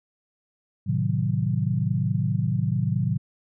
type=chord; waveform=sine; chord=A diminished seventh; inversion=none; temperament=equal; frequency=110 / 130.81 / 155.56 / 185 Hz; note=A2 / C3 / Eb3 / Gb3; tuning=0 / 0 / 0 / 0 cents; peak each=-26 / -26 / -27 / -28 dBFS; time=0.86-3.18 s; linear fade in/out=20 ms; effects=none